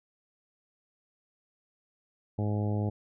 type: harmonic tone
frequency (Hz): 104.5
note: G#2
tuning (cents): +11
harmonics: 1 / 2 / 3 / 4 / 5 / 6 / 7 / 8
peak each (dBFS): -28 / -34 / -38 / -40 / -42 / -44 / -45 / -46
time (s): 2.38-2.9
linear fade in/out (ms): 10
effects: none